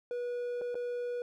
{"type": "tone with dropouts", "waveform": "triangle", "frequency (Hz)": 486, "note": "B4", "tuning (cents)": -28, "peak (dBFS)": -31, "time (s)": [0.11, 1.22], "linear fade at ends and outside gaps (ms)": 1, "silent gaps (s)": [[0.613, 0.617], [0.745, 0.753]], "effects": []}